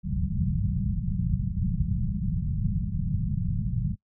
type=low-pass noise; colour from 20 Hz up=white; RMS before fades=-27 dBFS; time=0.03-3.96 s; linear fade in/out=50 ms; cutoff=200 Hz; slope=96 dB/octave; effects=noise-tail reverb RT60 0.1 s tail -21 dB re dry